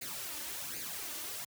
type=noise with flanger; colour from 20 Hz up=white; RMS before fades=-41 dBFS; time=0.01-1.45 s; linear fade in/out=10 ms; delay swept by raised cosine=0.44 to 3.44 ms; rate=1.3 Hz; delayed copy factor=+0.7; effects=high-pass 80 Hz 12 dB/octave